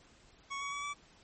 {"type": "tone with pitch steps", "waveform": "25% pulse", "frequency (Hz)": [1110, 1124.2, 1138.6, 1153.1], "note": ["C#6", "C#6", "C#6", "D6"], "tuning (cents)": [2, 24, 46, -32], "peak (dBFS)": -33, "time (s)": [0.5, 0.94], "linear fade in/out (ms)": 20, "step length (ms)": 110, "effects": ["pink hiss -62 dBFS RMS until 1.23 s", "MP3 32 kbps"]}